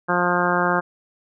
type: harmonic tone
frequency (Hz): 177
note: F3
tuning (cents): +23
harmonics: 1 / 2 / 3 / 4 / 5 / 6 / 7 / 8 / 9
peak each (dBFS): -26 / -26 / -26 / -26 / -26 / -26 / -26 / -26 / -26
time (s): 0.08-0.81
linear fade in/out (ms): 20
effects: none